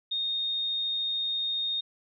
sine tone, 3693 Hz, A#7, 17 cents flat, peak -27 dBFS, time 0.11-1.81 s, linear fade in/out 10 ms, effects none

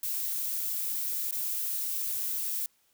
violet noise with dropouts, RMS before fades -32 dBFS, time 0.03-2.66 s, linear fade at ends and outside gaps 2 ms, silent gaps 1.311-1.325 s, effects white hiss -69 dBFS RMS until 2.93 s

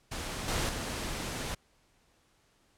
pink noise with level steps, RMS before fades -37 / -31 / -36 dBFS, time 0.11-1.55 s, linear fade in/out 10 ms, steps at 0.48 / 0.69 s, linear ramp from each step 2 ms, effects pink hiss -68 dBFS RMS until 2.77 s + low-pass 10000 Hz 12 dB/octave

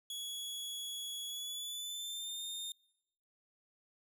sawtooth tone with pitch glide, 3362 to 3645 Hz, G#7 to A#7, +20 to -40 cents, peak -37 dBFS, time 0.1-2.72 s, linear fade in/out 2 ms, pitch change +140 cents, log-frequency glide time 1.27-2.44 s, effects noise-tail reverb RT60 0.9 s tail -25 dB re dry

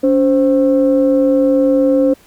sine tone pair together, 282.4 / 523.3 Hz, C#4 / C5, +32 / 0 cents, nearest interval major seventh, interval 1068 cents, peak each -11 dBFS, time 0.03-2.14 s, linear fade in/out 10 ms, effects tanh soft clip ceiling -3 dBFS + pink hiss -48 dBFS RMS until 2.26 s

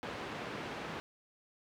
pink band-pass noise, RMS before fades -42 dBFS, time 0.03-1 s, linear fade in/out 0 ms, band 160 to 2700 Hz, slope 12 dB/octave, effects none

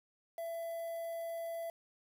triangle tone with quantisation, 668 Hz, E5, 23 cents sharp, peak -36 dBFS, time 0.38-1.7 s, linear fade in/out 2 ms, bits 9, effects none

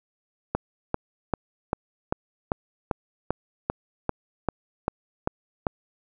click train, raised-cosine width 1 ms, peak -9 dBFS, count 14, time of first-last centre 0.55-5.668 s, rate 2.54 Hz, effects none

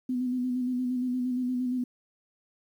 sine tone with vibrato, 250.8 Hz, B3, 27 cents sharp, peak -26 dBFS, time 0.09-1.84 s, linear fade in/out 5 ms, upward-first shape square, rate 8.6 Hz, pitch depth 27 cents each way, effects 10-bit

